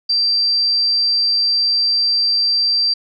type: tone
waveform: sine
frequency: 4699 Hz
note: D8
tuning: in tune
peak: -13 dBFS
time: 0.09-2.94 s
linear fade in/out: 10 ms
effects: none